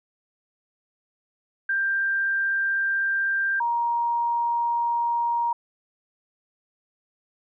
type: tone pair in turn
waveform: sine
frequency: 1584 / 941.9 Hz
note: G6 / A#5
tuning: +18 / +18 cents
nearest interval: major sixth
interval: 900 cents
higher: first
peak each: -21 dBFS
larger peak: neither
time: 1.69-3.6 / 3.6-5.53 s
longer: second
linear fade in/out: 5 ms
effects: none